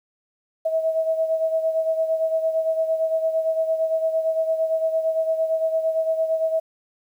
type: beating tone pair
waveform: sine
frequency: 643 / 651.8 Hz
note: E5 / E5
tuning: -43 / -20 cents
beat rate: 8.8 Hz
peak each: -20 / -27 dBFS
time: 0.65-6.6 s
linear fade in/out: 10 ms
effects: 9-bit